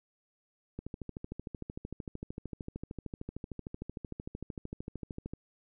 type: click train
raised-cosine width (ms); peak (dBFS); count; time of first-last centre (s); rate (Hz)
3; -26; 61; 0.79-5.335; 13.2
effects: none